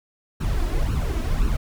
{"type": "noise with flanger", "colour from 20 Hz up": "brown", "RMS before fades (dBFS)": -22, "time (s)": [0.4, 1.57], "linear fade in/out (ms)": 10, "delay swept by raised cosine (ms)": [0.71, 3.11], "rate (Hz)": 1.9, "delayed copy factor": 0.7, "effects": []}